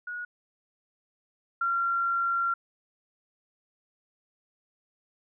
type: tone pair in turn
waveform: sine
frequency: 1453 / 1375.1 Hz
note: F#6 / F6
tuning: -32 / -27 cents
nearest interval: minor second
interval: 95 cents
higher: first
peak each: -33 / -24 dBFS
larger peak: second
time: 0.07-0.25 / 1.61-2.54 s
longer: second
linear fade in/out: 5 ms
effects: none